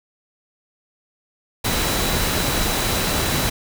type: tone in noise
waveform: sine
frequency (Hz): 3943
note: B7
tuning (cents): -4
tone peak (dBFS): -31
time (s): 1.64-3.5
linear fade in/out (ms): 10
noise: pink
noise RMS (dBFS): -21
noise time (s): 1.64-3.5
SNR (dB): -13
effects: none